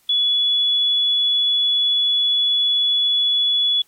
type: tone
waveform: sine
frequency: 3407 Hz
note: G#7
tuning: 44 cents sharp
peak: -15 dBFS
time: 0.09-3.82 s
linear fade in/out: 5 ms
effects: white hiss -59 dBFS RMS until 3.87 s + AAC 48 kbps